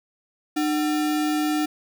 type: tone with sample-and-hold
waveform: sine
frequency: 303 Hz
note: D#4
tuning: 46 cents flat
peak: -20 dBFS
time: 0.56-1.66 s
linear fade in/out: 10 ms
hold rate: 1050 Hz
effects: none